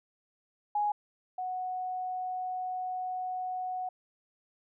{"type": "tone pair in turn", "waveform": "sine", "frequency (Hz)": [830.6, 737.7], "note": ["G#5", "F#5"], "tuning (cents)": [0, -5], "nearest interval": "major second", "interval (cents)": 205, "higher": "first", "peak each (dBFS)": [-26, -32], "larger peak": "first", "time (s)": [[0.75, 0.92], [1.38, 3.89]], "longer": "second", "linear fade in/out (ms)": 5, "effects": []}